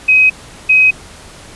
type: tone pair in turn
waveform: sine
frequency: 2529 / 2529 Hz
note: D#7 / D#7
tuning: +28 / +28 cents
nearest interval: unison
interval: 0 cents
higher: neither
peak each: -5 dBFS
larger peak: neither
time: 0.08-0.3 / 0.69-0.91 s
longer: neither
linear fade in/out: 10 ms
effects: pink hiss -36 dBFS RMS until 1.55 s + resampled to 24000 Hz